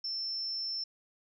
sine tone, 5350 Hz, E8, 25 cents sharp, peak -33 dBFS, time 0.04-0.84 s, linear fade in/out 5 ms, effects none

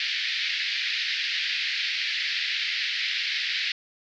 pink band-pass noise, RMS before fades -28 dBFS, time 0-3.72 s, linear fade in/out 2 ms, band 1800 to 4800 Hz, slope 48 dB/octave, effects none

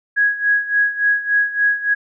sine tone with tremolo, 1660 Hz, G#6, 1 cent flat, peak -11 dBFS, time 0.16-1.95 s, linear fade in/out 20 ms, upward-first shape sine, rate 3.5 Hz, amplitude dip 80%, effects none

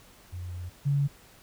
sine tone pair in turn, 89.1 / 141.44 Hz, F2 / C#3, +35 / +35 cents, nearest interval minor sixth, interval 800 cents, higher second, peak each -34 / -22 dBFS, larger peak second, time 0.32-0.7 / 0.85-1.08 s, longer first, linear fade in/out 20 ms, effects pink hiss -55 dBFS RMS until 1.42 s

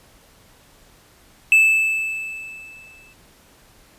triangle tone with exponential decay, 2628 Hz, E7, 6 cents flat, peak -7 dBFS, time 1.52-3.13 s, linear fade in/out 1 ms, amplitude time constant 350 ms, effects pink hiss -52 dBFS RMS until 3.98 s + resampled to 32000 Hz

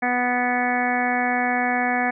harmonic tone, 246.9 Hz, B3, in tune, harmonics 1 / 2 / 3 / 4 / 5 / 6 / 7 / 8 / 9, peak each -26 / -32 / -23 / -34 / -34 / -34 / -26 / -31 / -29 dBFS, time 0.02-2.11 s, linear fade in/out 10 ms, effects none

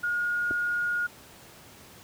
sine tone, 1433 Hz, F6, 44 cents sharp, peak -25 dBFS, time 0.03-1.07 s, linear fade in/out 10 ms
clicks, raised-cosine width 2 ms, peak -23 dBFS, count 2, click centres 0.509 / 0.512 s
effects pink hiss -50 dBFS RMS until 2.03 s + high-pass 80 Hz 12 dB/octave

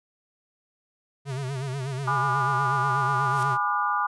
square tone with vibrato, 134.1 Hz, C3, 43 cents sharp, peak -29 dBFS, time 1.25-3.58 s, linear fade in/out 50 ms, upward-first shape sine, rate 8.2 Hz, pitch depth 100 cents each way
sine chord, G# diminished seventh, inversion none, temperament just, 830.6 / 996.7 / 1196.1 / 1435.3 Hz, G#5 / B5 / D6 / F6, 0 / +16 / +31 / +47 cents, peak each -29 / -29 / -25 / -30 dBFS, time 2.07-4.07 s, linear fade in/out 10 ms
white noise with exponential growth, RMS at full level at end -36 dBFS, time 3.18-3.43 s, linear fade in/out 1 ms, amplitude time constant 53 ms
effects resampled to 24000 Hz

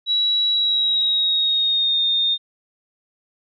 sine tone with pitch glide, 3900 to 3660 Hz, B7 to A#7, -23 to -32 cents, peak -16 dBFS, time 0.06-2.38 s, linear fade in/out 50 ms, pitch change -109 cents, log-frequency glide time 0.52-2.04 s, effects none

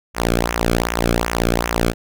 sawtooth tone with flanger, 58.27 Hz, A#1, in tune, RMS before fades -19 dBFS, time 0.14-1.94 s, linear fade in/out 50 ms, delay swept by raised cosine 0.22 to 1.09 ms, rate 2.6 Hz, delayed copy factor -0.85, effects none

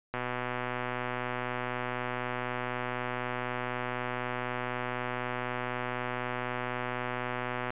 click train, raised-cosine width 0.5 ms, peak -18 dBFS, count 939, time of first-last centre 0.14-7.705 s, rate 124 Hz, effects resampled to 8000 Hz

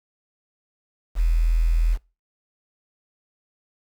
sine tone with quantisation, 41.2 Hz, E1, in tune, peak -16 dBFS, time 1.15-1.98 s, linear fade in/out 50 ms, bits 7, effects noise-tail reverb RT60 0.3 s tail -24 dB re dry

